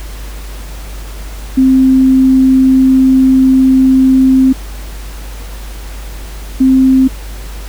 sine tone pair in turn, 262.3 / 262.3 Hz, C4 / C4, +4 / +4 cents, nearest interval unison, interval 0 cents, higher neither, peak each -4 dBFS, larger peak neither, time 1.57-4.53 / 6.6-7.08 s, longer first, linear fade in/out 10 ms, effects added 50 Hz sine -23 dBFS peak until 7.68 s + pink hiss -33 dBFS RMS until 7.68 s

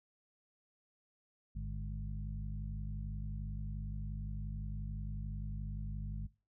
harmonic tone with a mistuned harmonic, 51.4 Hz, G#1, 17 cents flat, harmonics 1 / 2 / 3 / 4, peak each -39 / -45 / -46 / -50 dBFS, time 1.55-6.27 s, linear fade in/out 10 ms, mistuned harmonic 3, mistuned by -62 cents, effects noise-tail reverb RT60 0.3 s tail -20 dB re dry

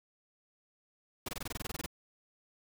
pink noise bursts, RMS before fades -38 dBFS, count 13, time 1.26-1.862 s, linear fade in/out 5 ms, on 26 ms, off 22 ms, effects none

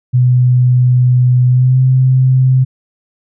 sine tone with pitch glide, 125.1 to 129.81 Hz, B2 to C3, +23 to -13 cents, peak -6 dBFS, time 0.13-2.65 s, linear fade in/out 20 ms, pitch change +64 cents, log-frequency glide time 1.48-1.79 s, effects none

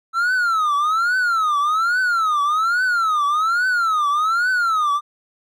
triangle tone with vibrato, 1318.5 Hz, E6, in tune, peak -14 dBFS, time 0.13-5.01 s, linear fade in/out 50 ms, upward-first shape triangle, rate 1.2 Hz, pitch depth 260 cents each way, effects none

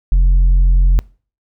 sine tone with tanh clipping, 44 Hz, F1, 14 cents sharp, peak -8 dBFS, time 0.12-0.99 s, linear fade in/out 0 ms, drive 3 dB, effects noise-tail reverb RT60 0.4 s tail -24 dB re dry

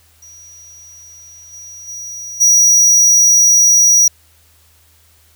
square tone with level steps, 5790 Hz, F#8, 38 cents flat, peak -37 / -32 / -26 / -7 dBFS, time 0.22-4.08 s, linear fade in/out 5 ms, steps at 1.52 / 1.87 / 2.4 s, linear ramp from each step 20 ms, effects added 80 Hz sine -52 dBFS peak until 5.35 s + white hiss -52 dBFS RMS until 5.35 s

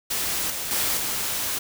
white noise with level steps, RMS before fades -26 / -30 / -24 / -27 dBFS, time 0.1-1.59 s, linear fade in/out 10 ms, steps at 0.5 / 0.71 / 0.97 s, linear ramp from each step 2 ms, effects none

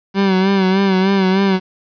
30% pulse tone with vibrato, 191.8 Hz, G3, 37 cents flat, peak -9 dBFS, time 0.14-1.6 s, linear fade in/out 50 ms, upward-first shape sine, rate 3.3 Hz, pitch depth 54 cents each way, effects resampled to 11025 Hz + 7-bit

